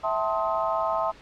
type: tone cluster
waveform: sine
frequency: 655 / 777 / 884 / 1050 / 1267 Hz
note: E5 / G5 / A5 / C6 / D#6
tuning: -11 / -16 / +8 / +6 / +31 cents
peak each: -27 / -34 / -30 / -29 / -31 dBFS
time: 0.03-1.12 s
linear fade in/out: 20 ms
effects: pink hiss -49 dBFS RMS until 1.21 s + low-pass 4000 Hz 12 dB/octave